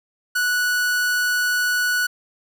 45% pulse tone, 1474 Hz, F#6, 7 cents flat, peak -18 dBFS, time 0.35-2.07 s, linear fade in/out 10 ms, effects none

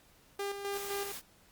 sawtooth tone with tremolo, 400.6 Hz, G4, 38 cents sharp, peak -30 dBFS, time 0.39-1.12 s, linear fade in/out 5 ms, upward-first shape square, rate 3.9 Hz, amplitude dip 50%
white noise, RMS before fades -43 dBFS, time 0.71-1.22 s, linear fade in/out 50 ms
effects pink hiss -63 dBFS RMS until 1.51 s + Opus 48 kbps

